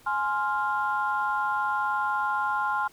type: chord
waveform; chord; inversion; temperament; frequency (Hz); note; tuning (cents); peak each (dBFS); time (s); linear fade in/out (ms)
sine; F minor; first; just; 838.1 / 1047.7 / 1396.9; Ab5 / C6 / F6; +16 / +2 / 0; -28; 0.06-2.88; 10
effects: tanh soft clip ceiling -15 dBFS + pink hiss -56 dBFS RMS until 2.92 s